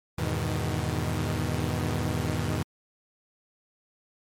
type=chord; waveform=sawtooth; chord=E major seventh; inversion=none; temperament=equal with one note detuned; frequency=82.41 / 102.22 / 123.47 / 155.56 Hz; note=E2 / G#2 / B2 / D#3; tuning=0 / -27 / 0 / 0 cents; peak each=-28 dBFS; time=0.18-2.63 s; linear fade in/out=5 ms; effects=MP3 64 kbps